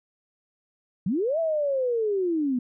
sine linear two-way sweep, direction up then down, 158.2 to 668 to 238.4 Hz, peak -22 dBFS, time 1.06-2.59 s, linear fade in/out 5 ms, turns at 1.39 s, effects none

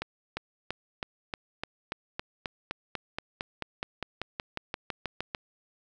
accelerating click train, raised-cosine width 0.3 ms, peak -16 dBFS, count 24, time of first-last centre 0.02-5.348 s, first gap 350 ms, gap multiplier 0.96, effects none

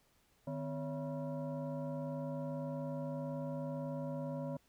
sine tone with frequency modulation, 153.1 Hz, D#3, 28 cents flat, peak -37 dBFS, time 0.47-4.57 s, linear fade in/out 5 ms, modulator 408 Hz, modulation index 1.3, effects pink hiss -72 dBFS RMS until 4.68 s

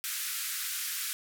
white band-pass noise, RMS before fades -35 dBFS, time 0.04-1.13 s, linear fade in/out 0 ms, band 1300 to 16000 Hz, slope 48 dB/octave, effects none

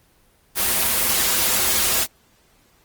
white noise with comb filter, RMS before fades -19 dBFS, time 0.55-2.07 s, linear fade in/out 50 ms, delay 6.9 ms, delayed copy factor -0.8, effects pink hiss -58 dBFS RMS until 2.84 s + Opus 24 kbps

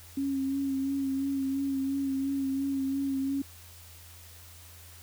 sine tone with vibrato, 272.4 Hz, C#4, 30 cents flat, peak -27 dBFS, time 0.17-3.42 s, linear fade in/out 5 ms, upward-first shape sine, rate 2.9 Hz, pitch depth 28 cents each way, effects added 85 Hz sine -51 dBFS peak until 5.02 s + white hiss -52 dBFS RMS until 5.02 s

